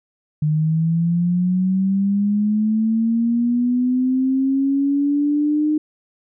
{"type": "linear sweep", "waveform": "sine", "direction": "up", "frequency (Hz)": [150.6, 306.3], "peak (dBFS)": -15, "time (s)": [0.42, 5.78], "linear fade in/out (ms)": 5, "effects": []}